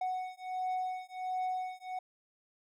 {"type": "beating tone pair", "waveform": "triangle", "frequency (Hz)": [740, 741.4], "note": ["F#5", "F#5"], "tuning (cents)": [0, 3], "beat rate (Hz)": 1.4, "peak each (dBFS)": [-35, -35], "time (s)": [0.01, 1.99], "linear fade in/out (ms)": 5, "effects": []}